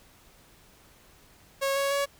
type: tone with pitch steps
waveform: sawtooth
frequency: 548 / 555 / 562.1 Hz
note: C#5 / C#5 / C#5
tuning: -20 / +2 / +24 cents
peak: -21 dBFS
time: 1.61-2.06 s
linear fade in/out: 20 ms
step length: 150 ms
effects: pink hiss -57 dBFS RMS until 2.19 s